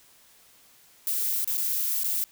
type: noise with dropouts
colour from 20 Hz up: violet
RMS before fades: -27 dBFS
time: 1.07-2.24 s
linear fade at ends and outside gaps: 0 ms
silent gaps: 1.445-1.475 / 1.572-1.578 / 2.034-2.044 s
effects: white hiss -57 dBFS RMS until 2.31 s